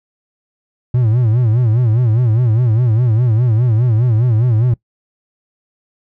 triangle tone with vibrato, 116.54 Hz, A#2, in tune, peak -8 dBFS, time 0.94-4.74 s, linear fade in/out 5 ms, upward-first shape sine, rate 4.9 Hz, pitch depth 150 cents each way, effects noise-tail reverb RT60 0.1 s tail -22 dB re dry

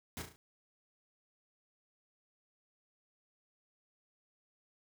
pink noise with echo, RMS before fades -42 dBFS, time 0.17-0.22 s, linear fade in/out 0 ms, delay 35 ms, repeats 4, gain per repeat -6 dB, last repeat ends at 0.36 s, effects none

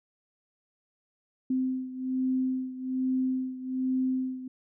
sine beating tone pair, 258.4 / 259.6 Hz, C4 / C4, -21 / -13 cents, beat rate 1.2 Hz, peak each -28 / -32 dBFS, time 1.5-4.48 s, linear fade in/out 5 ms, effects none

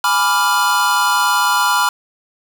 square chord, G# diminished seventh, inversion none, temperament equal, 830.6 / 987.8 / 1174.7 / 1396.9 Hz, G#5 / B5 / D6 / F6, 0 / 0 / 0 / 0 cents, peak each -23 / -17 / -21 / -18 dBFS, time 0.04-1.89 s, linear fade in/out 2 ms, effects none

